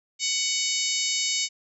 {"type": "harmonic tone", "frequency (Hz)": 745, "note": "F#5", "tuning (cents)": 12, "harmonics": [3, 4, 5, 6, 7, 8, 9, 10], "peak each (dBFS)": [-32, -32, -32, -32, -32, -32, -32, -32], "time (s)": [0.19, 1.49], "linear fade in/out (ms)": 50, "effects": []}